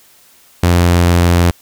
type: tone with pitch glide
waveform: sawtooth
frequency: 87.4 to 86.75 Hz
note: F2 to F2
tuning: +2 to -11 cents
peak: -4 dBFS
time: 0.63-1.51 s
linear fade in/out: 5 ms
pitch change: -13 cents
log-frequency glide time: 0.75-1.24 s
effects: white hiss -47 dBFS RMS until 1.61 s